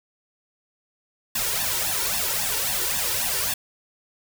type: noise with flanger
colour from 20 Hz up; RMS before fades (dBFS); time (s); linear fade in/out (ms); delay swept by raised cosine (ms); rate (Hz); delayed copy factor
white; -25; 1.35-3.54; 5; 1.1 to 2.2; 3.7; +0.95
effects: none